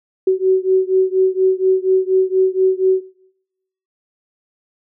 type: beating tone pair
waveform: sine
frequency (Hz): 374.9 / 379.1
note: F#4 / F#4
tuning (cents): +23 / +42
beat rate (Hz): 4.2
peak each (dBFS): -15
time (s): 0.27-3.01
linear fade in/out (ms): 5
effects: noise-tail reverb RT60 0.9 s tail -23 dB re dry